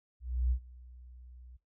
sine tone with ADSR envelope, 61.74 Hz, B1, in tune, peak -25 dBFS, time 0.2-1.57 s, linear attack 310 ms, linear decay 81 ms, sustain -24 dB, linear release 11 ms, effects noise-tail reverb RT60 0.2 s tail -19 dB re dry

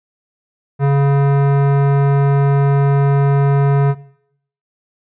sine tone with hard clipping, 140 Hz, C#3, 18 cents sharp, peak -12 dBFS, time 0.79-3.95 s, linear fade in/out 50 ms, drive 17 dB, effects noise-tail reverb RT60 0.7 s tail -18 dB re dry + resampled to 8000 Hz

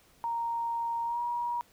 sine tone with pitch glide, 931 to 955.5 Hz, A#5 to A#5, -2 to +43 cents, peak -29 dBFS, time 0.24-1.61 s, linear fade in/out 0 ms, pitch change +45 cents, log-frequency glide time 1.05-1.21 s, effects pink hiss -62 dBFS RMS until 1.72 s

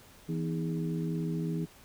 harmonic tone with a mistuned harmonic, 82.3 Hz, E2, 2 cents flat, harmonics 2 / 3 / 4 / 5, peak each -31 / -39 / -38 / -41 dBFS, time 0.28-1.66 s, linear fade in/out 20 ms, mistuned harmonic 4, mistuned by -72 cents, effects pink hiss -56 dBFS RMS until 1.84 s

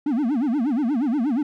triangle tone with vibrato, 261.6 Hz, C4, in tune, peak -17 dBFS, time 0.06-1.43 s, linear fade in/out 5 ms, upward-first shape sine, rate 8.4 Hz, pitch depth 280 cents each way, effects none

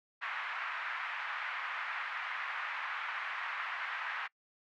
white band-pass noise, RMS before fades -39 dBFS, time 0.21-4.28 s, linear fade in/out 20 ms, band 990 to 2100 Hz, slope 24 dB/octave, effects noise-tail reverb RT60 0.1 s tail -24 dB re dry

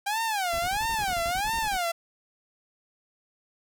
sawtooth tone with vibrato, 784 Hz, G5, in tune, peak -22 dBFS, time 0.06-1.92 s, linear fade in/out 10 ms, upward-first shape sine, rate 1.5 Hz, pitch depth 260 cents each way
brown noise bursts, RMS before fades -39 dBFS, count 14, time 0.53-1.77 s, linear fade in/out 0 ms, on 57 ms, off 34 ms
effects none

